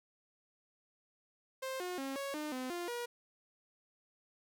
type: tone with pitch steps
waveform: sawtooth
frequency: 526 / 360.3 / 270.6 / 554 / 302.5 / 256 / 349.2 / 479.5 Hz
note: C5 / F#4 / C#4 / C#5 / D#4 / C4 / F4 / A#4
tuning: +9 / -46 / -42 / -1 / -49 / -38 / 0 / +49 cents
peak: -34 dBFS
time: 1.62-3.06 s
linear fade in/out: 10 ms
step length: 180 ms
effects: none